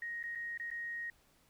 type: tone with dropouts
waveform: sine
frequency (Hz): 1874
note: A#6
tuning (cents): +9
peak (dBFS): -38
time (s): 0.02-1.1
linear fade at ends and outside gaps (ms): 2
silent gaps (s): 0.229-0.238 / 0.351-0.356 / 0.576-0.598 / 0.703-0.713
effects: pink hiss -69 dBFS RMS until 1.49 s